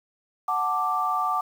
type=chord; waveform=sine; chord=D major; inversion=first; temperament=equal; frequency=740 / 880 / 1174.7 Hz; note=F#5 / A5 / D6; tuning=0 / 0 / 0 cents; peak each=-28 / -30 / -24 dBFS; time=0.48-1.41 s; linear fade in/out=5 ms; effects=8-bit